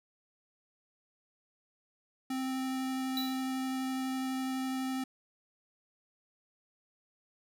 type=tone with vibrato; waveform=square; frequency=261.6 Hz; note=C4; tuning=in tune; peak=-33 dBFS; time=2.3-5.04 s; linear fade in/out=5 ms; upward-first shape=triangle; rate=12 Hz; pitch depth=8 cents each way
type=tone with exponential decay; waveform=square; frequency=3951 Hz; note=B7; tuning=in tune; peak=-32 dBFS; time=3.17-3.53 s; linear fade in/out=1 ms; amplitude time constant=78 ms
effects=none